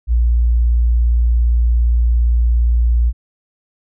sine tone, 58.7 Hz, A#1, 13 cents sharp, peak -10 dBFS, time 0.07-3.13 s, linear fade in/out 50 ms, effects none

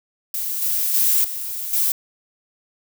violet noise with level steps, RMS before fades -25 / -21 / -17 / -28 / -19 dBFS, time 0.34-1.92 s, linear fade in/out 2 ms, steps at 0.62 / 0.94 / 1.24 / 1.73 s, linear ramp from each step 5 ms, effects none

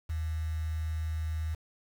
sine tone with quantisation, 79.3 Hz, D#2, 33 cents sharp, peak -30 dBFS, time 0.09-1.55 s, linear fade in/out 10 ms, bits 8, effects none

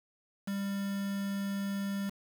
triangle tone with quantisation, 198.3 Hz, G3, 20 cents sharp, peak -30 dBFS, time 0.47-2.1 s, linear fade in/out 10 ms, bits 7, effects none

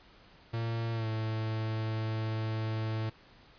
45% pulse tone with pitch glide, 114.6 to 110.38 Hz, A#2 to A2, -29 to +6 cents, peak -31 dBFS, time 0.53-3.1 s, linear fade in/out 10 ms, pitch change -65 cents, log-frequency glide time 0.93-1.07 s, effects pink hiss -58 dBFS RMS until 3.58 s + resampled to 11025 Hz

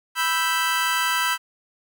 25% pulse chord, E minor, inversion second, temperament equal, 987.8 / 1318.5 / 1568 Hz, B5 / E6 / G6, 0 / 0 / 0 cents, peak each -21 dBFS, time 0.15-1.38 s, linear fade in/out 50 ms, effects none

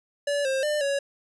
square tone with pitch steps, 574 / 532 / 598 / 559 Hz, D5 / C5 / D5 / C#5, -40 / +29 / +31 / +14 cents, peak -24 dBFS, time 0.27-0.99 s, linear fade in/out 5 ms, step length 180 ms, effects resampled to 24000 Hz

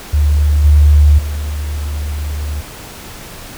sine tone with level steps, 73.9 Hz, D2, 11 cents sharp, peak -8 / -4 / -17 dBFS, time 0.13-2.61 s, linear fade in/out 10 ms, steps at 0.64 / 1.18 s, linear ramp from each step 10 ms, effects pink hiss -32 dBFS RMS until 3.57 s

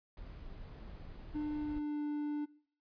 brown noise, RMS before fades -48 dBFS, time 0.17-1.79 s, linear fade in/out 2 ms
triangle tone with pitch glide, 299.8 to 295.7 Hz, D4 to D4, +36 to +12 cents, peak -32 dBFS, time 1.34-2.46 s, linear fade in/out 20 ms, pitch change -24 cents, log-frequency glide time 1.51-2.03 s
effects noise-tail reverb RT60 0.5 s tail -20 dB re dry + resampled to 11025 Hz

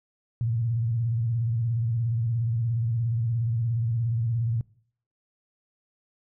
sine tone with vibrato, 115.8 Hz, A#2, 11 cents flat, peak -23 dBFS, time 0.41-4.61 s, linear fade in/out 0 ms, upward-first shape square, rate 17 Hz, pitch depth 80 cents each way, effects noise-tail reverb RT60 0.6 s tail -23 dB re dry

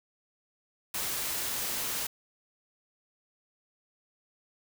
white noise, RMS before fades -33 dBFS, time 0.94-2.07 s, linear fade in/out 5 ms, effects none

